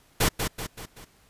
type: noise with echo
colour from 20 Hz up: pink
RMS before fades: -21 dBFS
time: 0.2-0.29 s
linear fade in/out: 10 ms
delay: 190 ms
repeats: 4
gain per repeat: -6 dB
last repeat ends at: 1.05 s
effects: pink hiss -60 dBFS RMS until 1.29 s + resampled to 32000 Hz